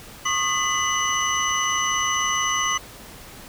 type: tone cluster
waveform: sine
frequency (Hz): 1091 / 1227 / 2006 / 2949 / 6060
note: C#6 / D#6 / B6 / F#7 / F#8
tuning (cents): -28 / -25 / +26 / -6 / +40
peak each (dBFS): -26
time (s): 0.25-2.78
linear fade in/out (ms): 10
effects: tanh soft clip ceiling -12 dBFS + pink hiss -42 dBFS RMS until 3.48 s